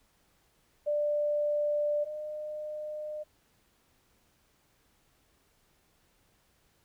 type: tone pair in turn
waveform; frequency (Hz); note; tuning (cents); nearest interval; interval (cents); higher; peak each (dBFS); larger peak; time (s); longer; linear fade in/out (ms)
sine; 591 / 606.2; D5 / D#5; +11 / -45; unison; 44; second; -26 / -35; first; 0.86-2.05 / 2.05-3.24; neither; 20
effects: pink hiss -69 dBFS RMS until 6.84 s